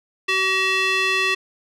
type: tone with band-pass filter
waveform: square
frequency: 380 Hz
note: F#4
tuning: 46 cents sharp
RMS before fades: -20 dBFS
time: 0.28-1.35 s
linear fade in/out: 10 ms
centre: 2600 Hz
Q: 2.1
effects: none